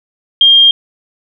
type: tone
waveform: sine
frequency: 3212 Hz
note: G7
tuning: 41 cents sharp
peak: -3 dBFS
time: 0.41-0.71 s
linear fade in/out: 2 ms
effects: none